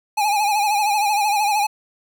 square tone with vibrato, 831 Hz, G#5, 1 cent sharp, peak -17 dBFS, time 0.17-1.67 s, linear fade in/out 10 ms, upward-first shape sine, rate 13 Hz, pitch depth 68 cents each way, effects none

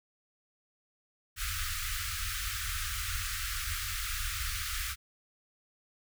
pink band-stop noise, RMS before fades -35 dBFS, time 1.36-4.96 s, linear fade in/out 50 ms, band 100 to 1200 Hz, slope 96 dB/octave, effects none

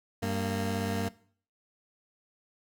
20% pulse tone pair together, 96.91 / 230.5 Hz, G2 / A#3, -19 / -19 cents, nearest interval octave + minor third, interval 1500 cents, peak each -27 dBFS, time 0.22-1.09 s, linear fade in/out 10 ms, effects noise-tail reverb RT60 0.5 s tail -19 dB re dry

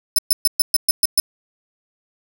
15% pulse tone bursts, 5274 Hz, E8, in tune, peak -6 dBFS, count 8, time 0.16-1.2 s, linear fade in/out 2 ms, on 25 ms, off 120 ms, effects none

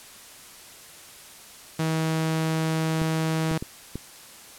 sawtooth tone, 160 Hz, D#3, 49 cents sharp, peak -19 dBFS, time 1.79-3.58 s, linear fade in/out 5 ms
clicks, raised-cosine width 3 ms, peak -18 dBFS, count 4, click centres 3.017 / 3.514 / 3.625 / 3.956 s
effects white hiss -46 dBFS RMS until 4.58 s + low-pass 12000 Hz 12 dB/octave

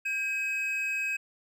triangle tone pair together, 1600 / 2545 Hz, G6 / D#7, +35 / +39 cents, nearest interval minor sixth, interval 804 cents, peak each -35 / -27 dBFS, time 0.05-1.17 s, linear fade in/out 10 ms, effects none

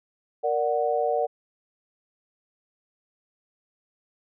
sine chord, Bb augmented, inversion none, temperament equal, 466.2 / 587.3 / 740 Hz, Bb4 / D5 / F#5, 0 / 0 / 0 cents, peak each -26 dBFS, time 0.43-1.27 s, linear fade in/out 20 ms, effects none

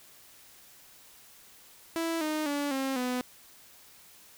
sawtooth tone with pitch steps, 330 / 307.9 / 287.3 / 268 / 250.1 Hz, E4 / D#4 / D4 / C4 / B3, +2 / -18 / -38 / +42 / +22 cents, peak -25 dBFS, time 1.96-3.21 s, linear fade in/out 0 ms, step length 250 ms, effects white hiss -55 dBFS RMS until 4.37 s

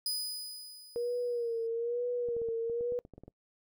sawtooth tone with exponential decay, 4979 Hz, D#8, in tune, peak -27 dBFS, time 0.06-1.67 s, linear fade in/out 2 ms, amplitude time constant 350 ms
sine tone with vibrato, 472.5 Hz, A#4, 23 cents sharp, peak -30 dBFS, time 0.96-2.99 s, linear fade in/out 0 ms, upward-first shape sine, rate 1.1 Hz, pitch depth 60 cents each way
clicks, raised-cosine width 2 ms, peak -35 dBFS, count 12, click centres 2.287 / 2.366 / 2.417 / 2.487 / 2.698 / 2.809 / 2.922 / 3.051 / 3.137 / 3.18 / 3.236 / 3.28 s
effects noise-tail reverb RT60 0.1 s tail -23 dB re dry

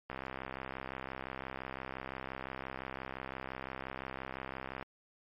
click train, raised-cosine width 0.5 ms, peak -25 dBFS, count 312, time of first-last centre 0.1-4.826 s, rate 65.8 Hz, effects MP3 32 kbps

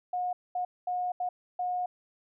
sine tone bursts at uneven times, 722 Hz, F#5, 43 cents flat, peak -28 dBFS, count 5, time 0.13-0.33 / 0.55-0.65 / 0.87-1.12 / 1.2-1.29 / 1.59-1.86 s, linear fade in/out 5 ms, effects none

